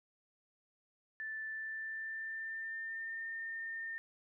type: tone with pitch glide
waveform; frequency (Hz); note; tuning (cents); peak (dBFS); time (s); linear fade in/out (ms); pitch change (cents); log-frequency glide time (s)
sine; 1760 to 1814.7; A6 to A#6; 0 to -47; -39; 1.2-3.98; 0; +53; 1.46-3.27
effects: none